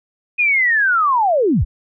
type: linear sweep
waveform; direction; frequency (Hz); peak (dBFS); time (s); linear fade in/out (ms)
sine; down; 2500 to 30.87; -12; 0.38-1.65; 20
effects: none